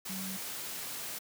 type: tone in noise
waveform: sine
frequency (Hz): 190.5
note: G3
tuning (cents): -49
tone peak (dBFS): -39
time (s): 0.09-0.37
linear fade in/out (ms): 10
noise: white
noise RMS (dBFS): -40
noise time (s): 0.05-1.19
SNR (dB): -2
effects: high-pass 100 Hz 12 dB/octave